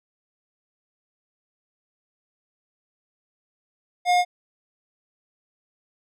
sine tone with tanh clipping, 715 Hz, F5, 41 cents sharp, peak -18 dBFS, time 4.05-4.25 s, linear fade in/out 50 ms, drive 18 dB, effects none

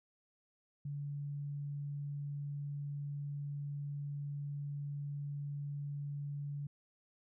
sine tone, 143.6 Hz, D3, 39 cents flat, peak -38 dBFS, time 0.85-6.67 s, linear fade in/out 5 ms, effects none

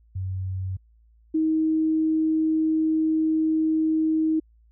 sine tone pair in turn, 94 / 316.2 Hz, F#2 / D#4, +28 / +28 cents, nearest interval octave + major sixth, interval 2100 cents, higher second, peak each -26 / -19 dBFS, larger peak second, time 0.15-0.77 / 1.34-4.4 s, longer second, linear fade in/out 10 ms, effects added 56 Hz sine -54 dBFS peak until 4.71 s

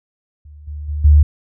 sine tone with level steps, 74.3 Hz, D2, 21 cents sharp, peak -36 / -25 / -19 / -5 dBFS, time 0.45-1.23 s, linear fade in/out 5 ms, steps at 0.67 / 0.88 / 1.04 s, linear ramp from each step 10 ms, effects none

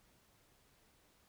silence, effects pink hiss -70 dBFS RMS until 1.28 s

